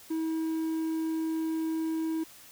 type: tone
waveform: triangle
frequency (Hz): 321.4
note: E4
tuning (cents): -44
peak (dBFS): -26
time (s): 0.1-2.24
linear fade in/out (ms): 10
effects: white hiss -52 dBFS RMS until 2.51 s